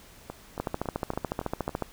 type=two click trains; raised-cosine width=1 ms; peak=-21 / -14 dBFS; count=6 / 18; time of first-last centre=0.3-1.693 / 0.6-1.823 s; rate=3.59 / 13.9 Hz; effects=pink hiss -52 dBFS RMS until 1.92 s